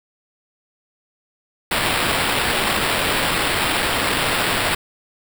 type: noise with sample-and-hold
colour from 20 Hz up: blue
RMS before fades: -20 dBFS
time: 1.71-4.75 s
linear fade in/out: 5 ms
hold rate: 6300 Hz
effects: none